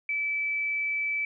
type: tone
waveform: sine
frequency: 2309 Hz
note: D7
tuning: 30 cents flat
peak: -26 dBFS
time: 0.09-1.25 s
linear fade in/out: 2 ms
effects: none